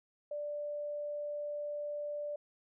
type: tone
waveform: sine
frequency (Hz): 588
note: D5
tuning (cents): +2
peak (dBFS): -36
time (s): 0.31-2.36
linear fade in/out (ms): 5
effects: none